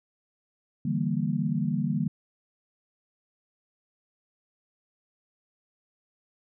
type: chord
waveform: sine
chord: E half-diminished seventh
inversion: third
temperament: equal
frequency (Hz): 146.83 / 164.81 / 196 / 233.1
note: D3 / E3 / G3 / Bb3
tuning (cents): 0 / 0 / 0 / 0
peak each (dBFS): -30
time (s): 0.85-2.08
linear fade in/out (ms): 5
effects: none